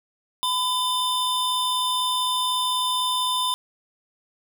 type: tone pair together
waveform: square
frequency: 1007 / 3589 Hz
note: B5 / A7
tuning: +33 / +34 cents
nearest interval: octave + minor seventh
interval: 2201 cents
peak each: -25 dBFS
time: 0.43-3.54 s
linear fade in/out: 0 ms
effects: none